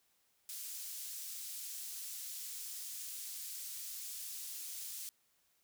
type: high-pass noise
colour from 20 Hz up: pink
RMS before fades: -45 dBFS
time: 0.49-5.09 s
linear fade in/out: 0 ms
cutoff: 6300 Hz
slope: 12 dB/octave
effects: white hiss -75 dBFS RMS until 5.63 s